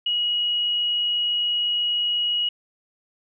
sine tone, 2903 Hz, F#7, 34 cents flat, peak -20 dBFS, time 0.06-2.49 s, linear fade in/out 5 ms, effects none

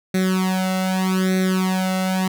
sawtooth tone with flanger, 187.1 Hz, F#3, 20 cents sharp, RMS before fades -20 dBFS, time 0.14-2.28 s, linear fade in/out 5 ms, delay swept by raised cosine 0.5 to 1.47 ms, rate 0.82 Hz, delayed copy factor +1, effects none

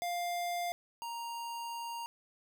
square tone pair in turn, 700 / 934.4 Hz, F5 / A#5, +4 / +4 cents, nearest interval perfect fourth, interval 500 cents, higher second, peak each -34 / -39 dBFS, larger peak first, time 0.02-0.72 / 1.02-2.06 s, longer second, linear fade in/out 0 ms, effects none

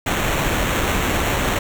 pink noise with sample-and-hold, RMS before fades -20 dBFS, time 0.06-1.59 s, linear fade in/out 5 ms, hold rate 4900 Hz, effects none

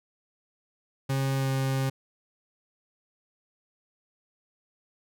40% pulse tone with pitch glide, 135.2 to 133.96 Hz, C#3 to C3, -43 to +41 cents, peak -24 dBFS, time 1.09-1.9 s, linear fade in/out 10 ms, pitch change -16 cents, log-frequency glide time 1.37-1.49 s, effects none

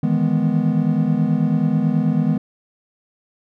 triangle chord, E major seventh, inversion third, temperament equal, 155.56 / 164.81 / 207.7 / 246.9 Hz, D#3 / E3 / G#3 / B3, 0 / 0 / 0 / 0 cents, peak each -19 dBFS, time 0.03-2.38 s, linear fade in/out 5 ms, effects none

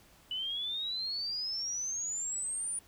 sine exponential sweep, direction up, 2960 to 9560 Hz, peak -33 dBFS, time 0.31-2.79 s, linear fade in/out 2 ms, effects pink hiss -61 dBFS RMS until 2.87 s

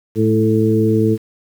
harmonic tone with a mistuned harmonic, 110 Hz, A2, in tune, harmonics 1 / 2 / 3 / 4, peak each -17 / -17 / -17 / -17 dBFS, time 0.15-1.18 s, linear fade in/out 50 ms, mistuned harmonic 2, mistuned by -18 cents, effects 7-bit

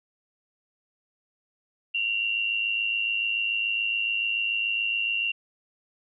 sine tone pair together, 2741 / 2848 Hz, F7 / F7, -33 / +33 cents, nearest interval minor second, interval 66 cents, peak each -25 / -30 dBFS, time 1.94-5.32 s, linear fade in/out 10 ms, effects none

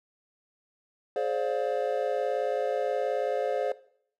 triangle chord, D half-diminished seventh, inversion second, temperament just, 422.9 / 528.6 / 587.3 / 704.8 Hz, Ab4 / C5 / D5 / F5, +31 / +18 / 0 / +16 cents, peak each -29 / -28 / -30 / -32 dBFS, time 1.16-3.72 s, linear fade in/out 2 ms, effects noise-tail reverb RT60 0.6 s tail -18 dB re dry

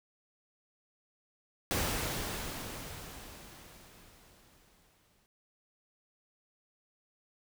pink noise with exponential decay, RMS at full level -31 dBFS, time 1.71-5.26 s, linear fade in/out 0 ms, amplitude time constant 770 ms, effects none

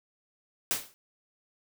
white noise with exponential decay, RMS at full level -25 dBFS, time 0.71-0.94 s, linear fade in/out 0 ms, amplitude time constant 49 ms, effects none

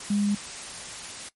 sine tone in noise, 204.2 Hz, G#3, 29 cents flat, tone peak -21 dBFS, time 0.1-0.35 s, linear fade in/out 5 ms, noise white, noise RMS -38 dBFS, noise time 0-1.29 s, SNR +14 dB, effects noise-tail reverb RT60 0.1 s tail -18 dB re dry + MP3 48 kbps

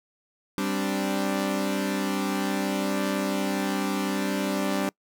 sawtooth chord, G suspended fourth, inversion none, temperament equal, 196 / 261.6 / 293.7 Hz, G3 / C4 / D4, 0 / 0 / 0 cents, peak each -24 / -28 / -25 dBFS, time 0.58-4.89 s, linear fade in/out 0 ms, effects noise-tail reverb RT60 0.1 s tail -25 dB re dry

